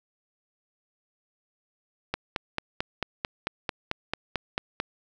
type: click train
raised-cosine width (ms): 0.3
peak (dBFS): -11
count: 13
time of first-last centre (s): 2.14-4.801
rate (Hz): 4.51
effects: none